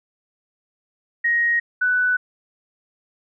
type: tone pair in turn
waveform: sine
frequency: 1879 / 1491.4 Hz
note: A#6 / F#6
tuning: +13 / +13 cents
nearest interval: major third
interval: 400 cents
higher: first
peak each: -16 dBFS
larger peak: neither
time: 1.24-1.6 / 1.81-2.17 s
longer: neither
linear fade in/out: 10 ms
effects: none